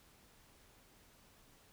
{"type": "silence", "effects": ["pink hiss -65 dBFS RMS until 1.72 s"]}